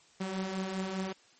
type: beating tone pair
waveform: sawtooth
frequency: 185.8 / 190.8 Hz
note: F#3 / G3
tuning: +7 / -47 cents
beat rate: 5 Hz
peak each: -36 / -30 dBFS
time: 0.2-1.13 s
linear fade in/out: 10 ms
effects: white hiss -62 dBFS RMS until 1.39 s + MP3 32 kbps